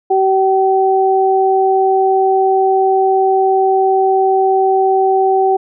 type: tone pair together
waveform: sine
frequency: 382.9 / 765.8 Hz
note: G4 / G5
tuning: -41 / -41 cents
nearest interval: octave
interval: 1200 cents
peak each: -12 dBFS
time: 0.1-5.57 s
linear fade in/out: 10 ms
effects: none